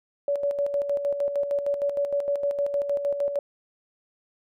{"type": "tone with tremolo", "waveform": "sine", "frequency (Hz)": 569, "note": "C#5", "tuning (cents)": 45, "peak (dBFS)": -21, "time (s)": [0.28, 3.39], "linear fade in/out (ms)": 2, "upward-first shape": "square", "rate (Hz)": 6.5, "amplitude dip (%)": 55, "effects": []}